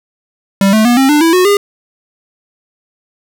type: tone with pitch steps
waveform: square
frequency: 196 / 217.5 / 241.3 / 267.7 / 297.1 / 329.6 / 365.7 / 405.8 Hz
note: G3 / A3 / B3 / C4 / D4 / E4 / F#4 / G#4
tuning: 0 / -20 / -40 / +40 / +20 / 0 / -20 / -40 cents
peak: -7 dBFS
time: 0.61-1.57 s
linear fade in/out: 2 ms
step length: 120 ms
effects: none